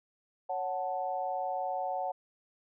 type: chord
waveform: sine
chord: F# minor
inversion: second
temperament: equal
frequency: 554.4 / 740 / 880 Hz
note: C#5 / F#5 / A5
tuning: 0 / 0 / 0 cents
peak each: -37 / -33 / -38 dBFS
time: 0.49-2.12 s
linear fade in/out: 10 ms
effects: none